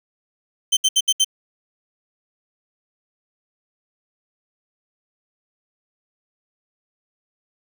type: tone bursts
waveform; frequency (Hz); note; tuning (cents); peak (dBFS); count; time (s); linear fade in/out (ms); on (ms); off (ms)
25% pulse; 3100; G7; -20; -10; 5; 0.72-1.246; 10; 50; 69
effects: none